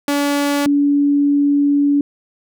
sawtooth / sine tone pair in turn, 286 / 286 Hz, D4 / D4, -46 / -46 cents, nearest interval unison, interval 0 cents, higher neither, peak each -11 dBFS, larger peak neither, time 0.08-0.66 / 0.66-2.01 s, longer second, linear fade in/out 2 ms, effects none

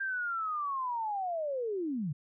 sine linear sweep, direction down, 1600 to 132.3 Hz, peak -31 dBFS, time 0-2.13 s, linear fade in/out 10 ms, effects none

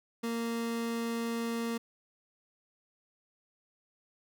30% pulse tone, 231.5 Hz, A#3, 12 cents flat, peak -29 dBFS, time 0.23-1.78 s, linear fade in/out 10 ms, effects none

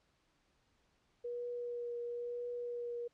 sine tone with vibrato, 480.3 Hz, B4, 48 cents flat, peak -38 dBFS, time 1.24-3.08 s, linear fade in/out 10 ms, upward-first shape triangle, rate 1 Hz, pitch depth 16 cents each way, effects pink hiss -75 dBFS RMS until 3.13 s + low-pass 6000 Hz 12 dB/octave

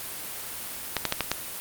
clicks, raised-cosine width 0.2 ms, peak -6 dBFS, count 5, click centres 0.967 / 1.053 / 1.124 / 1.207 / 1.316 s, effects white hiss -36 dBFS RMS until 1.6 s + Opus 32 kbps

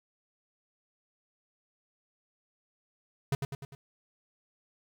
square tone with echo, 138.2 Hz, C#3, 5 cents flat, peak -26 dBFS, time 3.32-3.35 s, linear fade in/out 2 ms, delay 100 ms, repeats 4, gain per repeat -5 dB, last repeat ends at 3.75 s, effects 11-bit

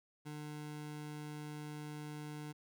25% pulse tone, 150 Hz, D3, 37 cents sharp, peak -40 dBFS, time 0.25-2.53 s, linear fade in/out 20 ms, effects none

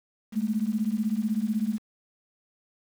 sine beating tone pair, 207.8 / 223.8 Hz, G#3 / A3, +1 / +30 cents, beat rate 16 Hz, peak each -27 dBFS, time 0.32-1.79 s, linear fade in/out 50 ms, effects 8-bit

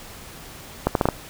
accelerating click train, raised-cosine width 1 ms, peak -3 dBFS, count 5, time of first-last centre 0.87-1.087 s, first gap 82 ms, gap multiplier 0.73, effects pink hiss -41 dBFS RMS until 1.29 s

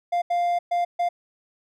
triangle tone bursts at uneven times, 699 Hz, F5, 1 cent sharp, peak -18 dBFS, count 4, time 0.12-0.22 / 0.3-0.59 / 0.71-0.85 / 0.99-1.09 s, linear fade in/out 10 ms, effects none

